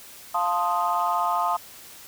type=chord; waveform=sine; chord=F dominant seventh; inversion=none; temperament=equal; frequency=698.5 / 880 / 1046.5 / 1244.5 Hz; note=F5 / A5 / C6 / Eb6; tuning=0 / 0 / 0 / 0 cents; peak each=-26 dBFS; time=0.34-1.57 s; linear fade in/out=10 ms; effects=tanh soft clip ceiling -13 dBFS + white hiss -45 dBFS RMS until 2.07 s